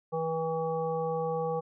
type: harmonic tone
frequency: 162 Hz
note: E3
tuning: 30 cents flat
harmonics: 1 / 3 / 5 / 7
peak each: -36 / -30 / -35 / -40 dBFS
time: 0.12-1.61 s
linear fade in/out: 20 ms
effects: none